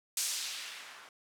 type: noise with low-pass filter sweep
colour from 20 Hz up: violet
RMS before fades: -39 dBFS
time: 0.17-1.09 s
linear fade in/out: 2 ms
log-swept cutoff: 7500 to 1100 Hz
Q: 0.95
effects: none

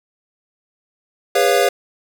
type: chord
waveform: square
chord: C# dominant seventh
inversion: second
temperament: equal with one note detuned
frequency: 405.4 / 493.9 / 554.4 / 698.5 Hz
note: G#4 / B4 / C#5 / E#5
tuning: -42 / 0 / 0 / 0 cents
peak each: -19 dBFS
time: 1.35-1.69 s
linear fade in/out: 5 ms
effects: none

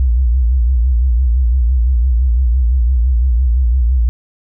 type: tone with vibrato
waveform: sine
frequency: 61.3 Hz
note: B1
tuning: 12 cents flat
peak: -9 dBFS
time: 0-4.09 s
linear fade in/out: 0 ms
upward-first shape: sine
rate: 5.9 Hz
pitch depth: 130 cents each way
effects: none

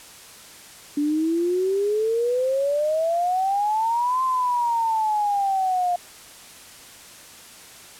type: exponential two-way sweep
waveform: sine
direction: up then down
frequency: 287.9 to 1046.5 to 702 Hz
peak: -19 dBFS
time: 0.97-5.96 s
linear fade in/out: 5 ms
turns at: 4.23 s
effects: white hiss -44 dBFS RMS until 7.99 s + low-pass 11000 Hz 12 dB/octave

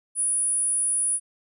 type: tone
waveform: sine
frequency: 9790 Hz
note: D#9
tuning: 29 cents flat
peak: -21 dBFS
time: 0.15-1.2 s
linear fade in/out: 50 ms
effects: none

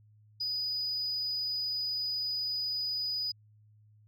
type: tone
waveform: sine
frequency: 4962 Hz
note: D#8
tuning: 6 cents flat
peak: -29 dBFS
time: 0.4-3.32 s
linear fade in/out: 10 ms
effects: tanh soft clip ceiling -28 dBFS + added 106 Hz sine -58 dBFS peak until 4.07 s

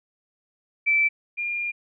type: tone pair in turn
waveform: sine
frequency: 2325 / 2407 Hz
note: D7 / D7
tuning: -18 / +42 cents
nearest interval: minor second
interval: 60 cents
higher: second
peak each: -17 / -25 dBFS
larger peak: first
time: 0.86-1.09 / 1.37-1.72 s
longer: second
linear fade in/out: 20 ms
effects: none

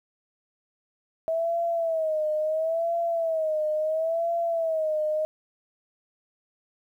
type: tone with vibrato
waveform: sine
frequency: 645 Hz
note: E5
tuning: 38 cents flat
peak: -23 dBFS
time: 1.28-5.25 s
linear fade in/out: 0 ms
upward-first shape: sine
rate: 0.73 Hz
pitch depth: 90 cents each way
effects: 10-bit

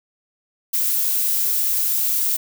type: noise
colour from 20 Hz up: violet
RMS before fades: -20 dBFS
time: 0.73-2.37 s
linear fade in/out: 10 ms
effects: none

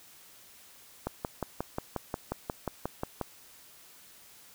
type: click train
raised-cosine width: 1 ms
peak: -17 dBFS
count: 13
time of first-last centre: 1.07-3.213 s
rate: 5.6 Hz
effects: white hiss -55 dBFS RMS until 4.54 s

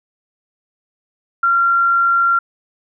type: tone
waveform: sine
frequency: 1377 Hz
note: F6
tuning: 25 cents flat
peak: -11 dBFS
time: 1.43-2.39 s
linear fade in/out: 5 ms
effects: none

